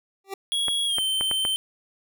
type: tone with exponential growth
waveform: 25% pulse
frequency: 390.2 Hz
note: G4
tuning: 8 cents flat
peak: -23 dBFS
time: 0.24-0.34 s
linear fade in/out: 5 ms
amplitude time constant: 20 ms
type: tone with pitch glide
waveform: square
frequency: 3325 to 3102 Hz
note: G#7 to G7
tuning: +1 to -19 cents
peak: -23 dBFS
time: 0.52-1.56 s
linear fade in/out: 0 ms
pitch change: -120 cents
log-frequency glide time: 0.86-1 s
type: clicks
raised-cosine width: 0.5 ms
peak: -15 dBFS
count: 5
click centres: 0.683 / 0.984 / 1.21 / 1.313 / 1.451 s
effects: none